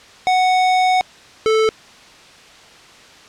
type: tone pair in turn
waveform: square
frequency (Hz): 740 / 439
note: F#5 / A4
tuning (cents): 0 / -4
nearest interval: major sixth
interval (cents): 904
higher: first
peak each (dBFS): -13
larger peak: neither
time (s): 0.27-1.01 / 1.46-1.69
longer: first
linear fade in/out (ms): 0
effects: white hiss -43 dBFS RMS until 3.28 s + low-pass 5000 Hz 12 dB/octave